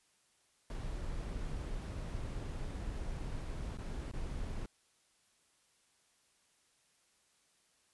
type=noise with dropouts; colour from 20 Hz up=brown; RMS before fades=-40 dBFS; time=0.7-4.66 s; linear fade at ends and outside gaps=1 ms; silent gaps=3.773-3.786 / 4.114-4.136 s; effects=white hiss -72 dBFS RMS until 7.93 s + resampled to 24000 Hz